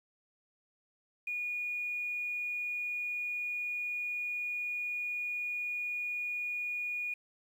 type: tone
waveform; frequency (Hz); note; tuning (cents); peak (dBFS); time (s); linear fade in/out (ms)
sine; 2448; D#7; -29; -33; 1.27-7.14; 5
effects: 10-bit